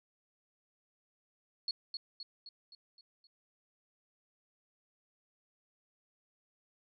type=tone with echo; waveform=sine; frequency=4343 Hz; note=C#8; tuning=36 cents flat; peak=-32 dBFS; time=1.68-1.71 s; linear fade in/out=2 ms; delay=260 ms; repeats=6; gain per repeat=-5 dB; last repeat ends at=3.27 s; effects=none